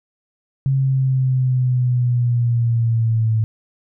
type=linear sweep; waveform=sine; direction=down; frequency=135.7 to 110 Hz; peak=-14 dBFS; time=0.66-3.44 s; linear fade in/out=0 ms; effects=none